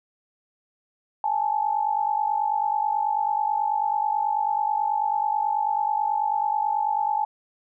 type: tone pair together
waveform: sine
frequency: 827.8 / 877 Hz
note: G#5 / A5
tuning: -6 / -6 cents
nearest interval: minor second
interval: 100 cents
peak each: -24 dBFS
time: 1.24-7.25 s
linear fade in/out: 2 ms
effects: none